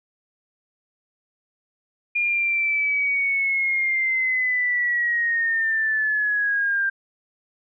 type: linear sweep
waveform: sine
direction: down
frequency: 2422 to 1581 Hz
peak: -19 dBFS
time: 2.15-6.9 s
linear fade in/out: 10 ms
effects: none